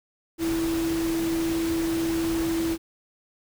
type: tone in noise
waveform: sine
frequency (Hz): 329.6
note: E4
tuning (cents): 0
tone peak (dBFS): -23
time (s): 0.38-2.78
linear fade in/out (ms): 50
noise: pink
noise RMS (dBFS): -34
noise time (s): 0.38-2.78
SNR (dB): +8
effects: none